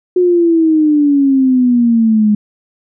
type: exponential sweep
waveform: sine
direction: down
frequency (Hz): 364.7 to 207.7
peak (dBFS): -7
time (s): 0.16-2.35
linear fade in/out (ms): 5
effects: none